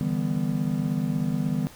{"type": "chord", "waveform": "triangle", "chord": "E minor seventh", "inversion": "third", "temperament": "just", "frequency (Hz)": [148.33, 164.81, 197.78, 247.2], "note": ["D3", "E3", "G3", "B3"], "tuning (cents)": [18, 0, 16, 2], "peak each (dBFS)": -27, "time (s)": [0.01, 1.67], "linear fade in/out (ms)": 0, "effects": ["pink hiss -48 dBFS RMS until 1.75 s"]}